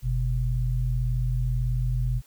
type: tone pair together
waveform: sine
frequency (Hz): 46.76 / 125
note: F#1 / B2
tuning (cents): +19 / +21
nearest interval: octave + perfect fourth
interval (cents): 1702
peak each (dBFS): -25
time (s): 0.02-2.22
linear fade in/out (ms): 50
effects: white hiss -58 dBFS RMS until 2.26 s